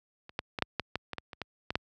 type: clicks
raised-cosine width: 0.3 ms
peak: -30 / -14 / -17 / -8 / -13 / -15 / -19 / -19 / -25 / -19 / -17 / -11 dBFS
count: 12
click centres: 0.294 / 0.391 / 0.588 / 0.623 / 0.797 / 0.956 / 1.133 / 1.183 / 1.332 / 1.417 / 1.705 / 1.755 s
effects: high-pass 60 Hz 12 dB/octave